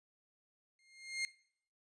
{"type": "tone with exponential growth", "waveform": "sawtooth", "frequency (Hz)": 2125, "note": "C7", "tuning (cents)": 26, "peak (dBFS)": -29, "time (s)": [0.79, 1.25], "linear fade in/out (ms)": 1, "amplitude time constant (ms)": 100, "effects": ["noise-tail reverb RT60 0.6 s tail -20 dB re dry", "resampled to 22050 Hz"]}